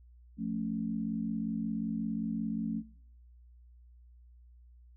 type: chord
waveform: sine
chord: F augmented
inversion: none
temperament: equal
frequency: 174.61 / 220 / 277.2 Hz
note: F3 / A3 / C#4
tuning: 0 / 0 / 0 cents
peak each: -38 / -34 / -39 dBFS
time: 0.37-2.83 s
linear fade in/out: 50 ms
effects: noise-tail reverb RT60 0.6 s tail -21 dB re dry + added 60 Hz sine -54 dBFS peak until 4.96 s